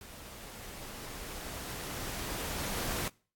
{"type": "noise with level ramp", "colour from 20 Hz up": "pink", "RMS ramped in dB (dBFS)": [-49, -34], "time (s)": [0.01, 3.08], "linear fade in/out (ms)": 2, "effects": ["noise-tail reverb RT60 0.4 s tail -24 dB re dry", "AAC 64 kbps"]}